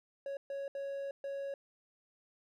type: tone bursts at uneven times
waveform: triangle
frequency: 554.4 Hz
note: C#5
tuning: in tune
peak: -35 dBFS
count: 4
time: 0.26-0.37 / 0.5-0.68 / 0.75-1.11 / 1.24-1.54 s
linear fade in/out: 2 ms
effects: none